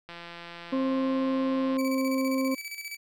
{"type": "click train", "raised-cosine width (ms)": 0.3, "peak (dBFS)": -26, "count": 288, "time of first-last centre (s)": [0.09, 1.768], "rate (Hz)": 171}
{"type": "harmonic tone", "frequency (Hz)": 264.8, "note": "C4", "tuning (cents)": 21, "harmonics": [1, 2, 4], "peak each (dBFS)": [-25, -31, -37], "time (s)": [0.72, 2.55], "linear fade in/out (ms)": 10}
{"type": "tone with tremolo", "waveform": "sawtooth", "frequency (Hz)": 2300, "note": "D7", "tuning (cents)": -37, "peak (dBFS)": -31, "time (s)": [1.78, 2.97], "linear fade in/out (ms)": 10, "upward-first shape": "square", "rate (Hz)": 15, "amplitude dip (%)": 60}
{"effects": []}